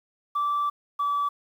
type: tone pair in turn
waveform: sine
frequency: 1164 / 1151.3 Hz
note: D6 / D6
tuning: -16 / -35 cents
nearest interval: unison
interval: 19 cents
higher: first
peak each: -21 dBFS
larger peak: neither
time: 0.35-0.7 / 0.99-1.29 s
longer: first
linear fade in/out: 10 ms
effects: tanh soft clip ceiling -20 dBFS + 9-bit